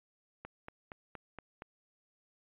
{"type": "click train", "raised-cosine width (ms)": 0.5, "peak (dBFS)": -29, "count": 6, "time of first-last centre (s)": [0.45, 1.621], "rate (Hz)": 4.27, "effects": ["resampled to 8000 Hz"]}